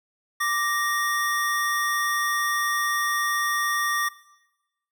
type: tone pair together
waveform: square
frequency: 1174.7 / 1864.7 Hz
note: D6 / A#6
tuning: 0 / 0 cents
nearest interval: minor sixth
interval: 800 cents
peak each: -26 dBFS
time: 0.4-4.09 s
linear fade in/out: 10 ms
effects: noise-tail reverb RT60 1.0 s tail -18 dB re dry